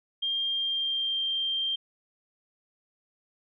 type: tone with pitch glide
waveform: sine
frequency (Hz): 3202 to 3171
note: G7 to G7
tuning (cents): +36 to +19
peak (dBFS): -26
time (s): 0.22-1.76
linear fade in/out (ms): 10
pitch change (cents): -17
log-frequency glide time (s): 0.48-1.23
effects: none